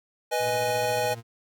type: chord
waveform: square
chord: G# minor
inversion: first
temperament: equal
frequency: 493.9 / 622.3 / 830.6 Hz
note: B4 / D#5 / G#5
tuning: 0 / 0 / 0 cents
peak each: -29 dBFS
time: 0.31-1.15 s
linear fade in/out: 20 ms
type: tone with tremolo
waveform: 40% pulse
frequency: 115.7 Hz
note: A#2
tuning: 13 cents flat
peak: -34 dBFS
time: 0.39-1.23 s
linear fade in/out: 50 ms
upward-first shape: sine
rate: 14 Hz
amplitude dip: 50%
effects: none